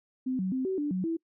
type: tone with pitch steps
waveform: sine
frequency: 257.8 / 187.4 / 260.1 / 379.5 / 293.3 / 185.2 / 329.2 Hz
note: C4 / F#3 / C4 / F#4 / D4 / F#3 / E4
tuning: -26 / +22 / -10 / +44 / -2 / +2 / -2 cents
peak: -27 dBFS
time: 0.26-1.17 s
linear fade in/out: 10 ms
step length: 130 ms
effects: noise-tail reverb RT60 0.1 s tail -25 dB re dry